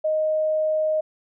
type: tone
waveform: sine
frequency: 622.3 Hz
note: D#5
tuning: in tune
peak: -19 dBFS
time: 0.04-1.01 s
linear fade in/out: 10 ms
effects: none